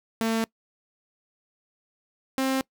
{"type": "tone pair in turn", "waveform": "sawtooth", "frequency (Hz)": [225.2, 265.1], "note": ["A3", "C4"], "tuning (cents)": [40, 23], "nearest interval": "minor third", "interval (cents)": 283, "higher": "second", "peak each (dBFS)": -19, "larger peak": "neither", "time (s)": [[0.21, 0.44], [2.38, 2.61]], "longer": "neither", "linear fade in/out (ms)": 0, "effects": ["noise-tail reverb RT60 0.1 s tail -23 dB re dry"]}